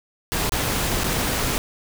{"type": "noise with dropouts", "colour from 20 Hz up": "pink", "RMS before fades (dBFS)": -23, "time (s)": [0.32, 1.58], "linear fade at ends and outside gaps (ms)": 0, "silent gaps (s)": [[0.494, 0.521], [1.036, 1.042]], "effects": []}